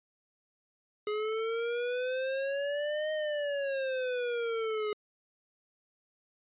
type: exponential two-way sweep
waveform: square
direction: up then down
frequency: 418 to 622.3 to 418 Hz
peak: -31 dBFS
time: 1.07-4.93 s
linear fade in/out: 2 ms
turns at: 3.12 s
effects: resampled to 8000 Hz